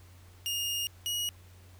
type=tone pair in turn; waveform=sawtooth; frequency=2840 / 2898 Hz; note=F7 / F#7; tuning=+28 / -37 cents; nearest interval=unison; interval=35 cents; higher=second; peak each=-27 dBFS; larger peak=neither; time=0.46-0.87 / 1.06-1.29 s; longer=first; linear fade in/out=0 ms; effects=added 90 Hz sine -52 dBFS peak until 1.79 s + pink hiss -60 dBFS RMS until 1.79 s